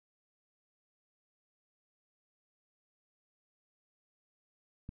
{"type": "click", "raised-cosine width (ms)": 5, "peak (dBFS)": -30, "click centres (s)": 4.891, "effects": []}